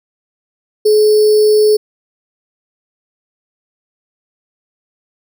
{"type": "tone with sample-and-hold", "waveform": "sine", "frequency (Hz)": 425.1, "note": "G#4", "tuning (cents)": 40, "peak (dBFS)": -6, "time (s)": [0.85, 1.77], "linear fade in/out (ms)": 10, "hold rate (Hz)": 4900, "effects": []}